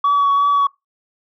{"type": "tone with vibrato", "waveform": "sine", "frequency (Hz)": 1133, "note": "C#6", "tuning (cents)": 37, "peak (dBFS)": -10, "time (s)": [0.04, 0.67], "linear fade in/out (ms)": 5, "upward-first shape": "triangle", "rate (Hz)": 2.8, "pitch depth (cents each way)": 21, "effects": ["noise-tail reverb RT60 0.2 s tail -23 dB re dry", "tanh soft clip ceiling -10 dBFS"]}